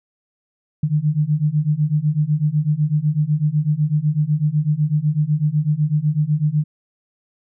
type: beating tone pair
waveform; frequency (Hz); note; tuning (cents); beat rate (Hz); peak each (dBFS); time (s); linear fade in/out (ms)
sine; 146.83 / 154.83; D3 / D#3; 0 / -8; 8; -19 / -18; 0.83-6.64; 5
effects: none